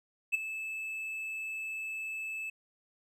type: tone with ADSR envelope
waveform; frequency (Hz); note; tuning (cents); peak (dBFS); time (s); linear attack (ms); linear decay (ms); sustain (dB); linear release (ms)
triangle; 2617; E7; -13; -21; 0.32-2.5; 25; 13; -13; 6
effects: none